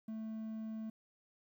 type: tone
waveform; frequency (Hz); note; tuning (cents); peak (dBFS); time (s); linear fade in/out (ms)
triangle; 220; A3; 0; -38; 0.08-0.9; 5
effects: 12-bit